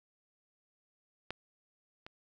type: clicks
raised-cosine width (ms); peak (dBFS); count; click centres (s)
0.3; -21 / -30; 2; 1.306 / 2.065
effects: 10-bit